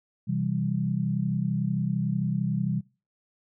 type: chord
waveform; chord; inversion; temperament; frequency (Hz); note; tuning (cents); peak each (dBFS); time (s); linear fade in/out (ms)
sine; C major; none; equal with one note detuned; 129.38 / 164.81 / 196; C3 / E3 / G3; -19 / 0 / 0; -29; 0.27-2.81; 20
effects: noise-tail reverb RT60 0.3 s tail -20 dB re dry